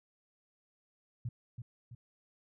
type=tone with echo; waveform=sine; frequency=119.3 Hz; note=A#2; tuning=41 cents sharp; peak=-34 dBFS; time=1.25-1.29 s; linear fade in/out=5 ms; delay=330 ms; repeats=2; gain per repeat=-6 dB; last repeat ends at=1.95 s; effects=none